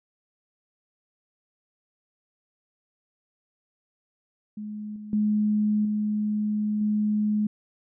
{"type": "tone with level steps", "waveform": "sine", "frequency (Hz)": 211, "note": "G#3", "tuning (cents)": 28, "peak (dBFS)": [-32, -36, -20, -23, -21], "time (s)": [4.57, 7.47], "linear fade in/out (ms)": 5, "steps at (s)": [4.96, 5.13, 5.85, 6.81], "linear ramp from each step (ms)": 2, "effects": []}